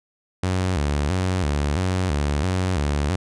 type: tone with vibrato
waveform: sawtooth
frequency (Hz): 82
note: E2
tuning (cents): -9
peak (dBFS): -16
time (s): 0.43-3.16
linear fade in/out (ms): 5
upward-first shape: square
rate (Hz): 1.5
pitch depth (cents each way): 210
effects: resampled to 22050 Hz